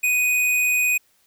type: tone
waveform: square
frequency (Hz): 2489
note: D#7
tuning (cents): 0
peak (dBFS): -18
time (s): 0.03-0.98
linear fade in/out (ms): 10
effects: white hiss -62 dBFS RMS until 1.26 s